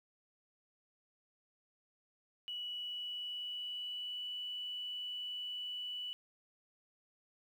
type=tone with pitch glide; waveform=sine; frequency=2941 to 2963 Hz; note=F#7 to F#7; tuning=-11 to +2 cents; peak=-39 dBFS; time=2.48-6.13 s; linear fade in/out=0 ms; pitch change=+13 cents; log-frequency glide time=2.62-4.34 s; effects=11-bit